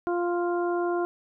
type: harmonic tone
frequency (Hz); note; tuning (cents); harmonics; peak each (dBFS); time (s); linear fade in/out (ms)
349.2; F4; 0; 1 / 2 / 3 / 4; -25 / -31 / -35 / -37; 0.07-1.05; 0
effects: none